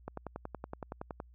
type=click train; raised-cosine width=1 ms; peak=-25 dBFS; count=13; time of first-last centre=0.08-1.201 s; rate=10.7 Hz; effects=added 60 Hz sine -55 dBFS peak until 1.34 s